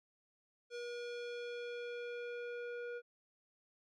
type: tone with low-pass filter sweep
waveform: square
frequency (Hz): 480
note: B4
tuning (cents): -49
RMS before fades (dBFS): -44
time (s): 0.7-3.02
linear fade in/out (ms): 50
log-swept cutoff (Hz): 5300 to 1700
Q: 1.3
effects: none